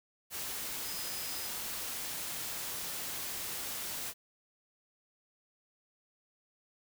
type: tone in noise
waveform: sine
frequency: 5040 Hz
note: D#8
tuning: 21 cents sharp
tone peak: -45 dBFS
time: 0.82-1.51 s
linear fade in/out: 50 ms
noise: white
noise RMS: -39 dBFS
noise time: 0.3-4.14 s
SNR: -9 dB
effects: none